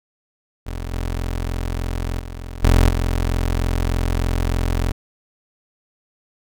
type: tone with level steps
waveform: 25% pulse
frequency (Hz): 43.3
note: F1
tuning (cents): -14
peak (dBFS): -22 / -18 / -26 / -7 / -14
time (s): 0.66-4.92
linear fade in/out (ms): 10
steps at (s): 0.93 / 2.19 / 2.63 / 2.89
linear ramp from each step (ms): 2
effects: none